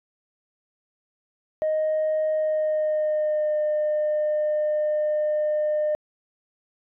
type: tone with pitch glide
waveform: sine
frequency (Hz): 622.3 to 605.6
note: D#5 to D#5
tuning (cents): 0 to -47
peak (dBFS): -19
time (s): 1.62-5.95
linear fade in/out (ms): 0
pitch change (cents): -47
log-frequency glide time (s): 2.32-3.59
effects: tanh soft clip ceiling -18 dBFS